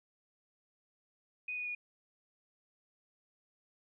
sine tone with pitch steps, 2489 / 2469 / 2449 Hz, D#7 / D#7 / D#7, 0 / -14 / -28 cents, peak -36 dBFS, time 1.48-1.75 s, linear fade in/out 5 ms, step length 90 ms, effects none

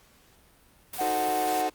white noise, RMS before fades -37 dBFS, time 0.93-1.62 s, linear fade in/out 5 ms
sine tone, 740 Hz, F#5, in tune, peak -26 dBFS, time 0.98-1.69 s, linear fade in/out 20 ms
30% pulse chord, D# diminished seventh, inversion none, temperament equal, 311.1 / 370 / 440 / 523.3 Hz, D#4 / F#4 / A4 / C5, 0 / 0 / 0 / 0 cents, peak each -31 / -34 / -32 / -35 dBFS, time 1-1.7 s, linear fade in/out 10 ms
effects pink hiss -59 dBFS RMS until 1.74 s + Opus 48 kbps

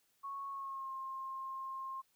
sine tone with pitch glide, 1104 to 1063.9 Hz, C#6 to C6, -7 to +29 cents, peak -40 dBFS, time 0.23-2.02 s, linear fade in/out 20 ms, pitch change -64 cents, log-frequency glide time 0.49-0.92 s, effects white hiss -75 dBFS RMS until 2.15 s

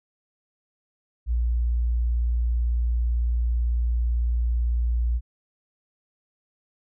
sine tone, 59 Hz, A#1, 22 cents sharp, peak -20 dBFS, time 1.26-5.21 s, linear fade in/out 50 ms, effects none

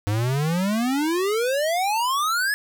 square exponential sweep, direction up, 99.7 to 1731 Hz, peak -21 dBFS, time 0.07-2.54 s, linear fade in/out 0 ms, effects 10-bit

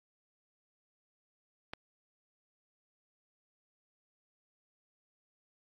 click, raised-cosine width 0.3 ms, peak -23 dBFS, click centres 1.735 s, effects AAC 64 kbps

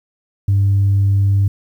sine tone, 99 Hz, G2, 18 cents sharp, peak -9 dBFS, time 0.48-1.48 s, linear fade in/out 5 ms, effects tanh soft clip ceiling -8 dBFS + 8-bit

